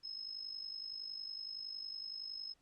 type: tone with amplitude modulation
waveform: sine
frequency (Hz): 5170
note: E8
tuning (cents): -34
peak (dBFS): -39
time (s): 0.03-2.54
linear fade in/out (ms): 20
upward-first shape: sine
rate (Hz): 50.8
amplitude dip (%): 70
effects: pink hiss -75 dBFS RMS until 2.61 s + low-pass 9000 Hz 12 dB/octave